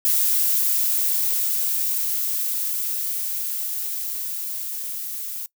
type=noise with level ramp; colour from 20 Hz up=violet; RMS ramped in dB=-19 to -31 dBFS; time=0.05-5.46 s; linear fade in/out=0 ms; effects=noise-tail reverb RT60 0.1 s tail -22 dB re dry